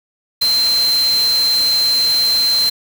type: tone in noise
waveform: sine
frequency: 4116 Hz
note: C8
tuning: 29 cents flat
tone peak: -12 dBFS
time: 0.41-2.7 s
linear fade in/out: 10 ms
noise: white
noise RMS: -25 dBFS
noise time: 0.41-2.7 s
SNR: +10 dB
effects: none